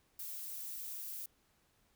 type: noise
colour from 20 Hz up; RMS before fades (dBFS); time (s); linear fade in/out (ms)
violet; -44; 0.19-1.26; 5
effects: pink hiss -73 dBFS RMS until 1.95 s